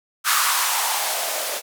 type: noise with band-pass filter sweep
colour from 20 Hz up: violet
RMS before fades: -22 dBFS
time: 0.24-1.62 s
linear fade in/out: 50 ms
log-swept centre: 1300 to 510 Hz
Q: 3.8
effects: none